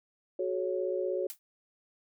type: chord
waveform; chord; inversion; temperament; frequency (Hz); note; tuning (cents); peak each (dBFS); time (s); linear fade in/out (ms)
sine; F# suspended second; none; equal with one note detuned; 370 / 426.2 / 554.4; F#4 / G#4 / C#5; 0 / +45 / 0; -32 / -36 / -33; 0.39-1.27; 5
type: noise with exponential decay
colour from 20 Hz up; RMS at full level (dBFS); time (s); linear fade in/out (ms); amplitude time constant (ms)
blue; -36; 1.3-1.39; 0; 18
effects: none